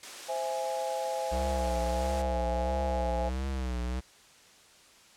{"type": "high-pass noise", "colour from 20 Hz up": "white", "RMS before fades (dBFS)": -42, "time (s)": [0.03, 2.22], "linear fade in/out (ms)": 2, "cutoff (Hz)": 310, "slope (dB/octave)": 12}
{"type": "chord", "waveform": "sine", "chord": "C augmented", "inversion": "none", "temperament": "equal", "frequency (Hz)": [523.3, 659.3, 830.6], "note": ["C5", "E5", "G#5"], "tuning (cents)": [0, 0, 0], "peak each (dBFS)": [-34, -35, -34], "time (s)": [0.28, 3.3], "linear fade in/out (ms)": 20}
{"type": "tone with vibrato", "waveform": "square", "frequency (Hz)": 63.8, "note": "C2", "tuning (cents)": -43, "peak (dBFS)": -31, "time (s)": [1.31, 4.01], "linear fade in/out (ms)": 20, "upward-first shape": "triangle", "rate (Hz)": 1.5, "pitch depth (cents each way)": 110}
{"effects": ["white hiss -57 dBFS RMS until 5.16 s", "low-pass 8000 Hz 12 dB/octave"]}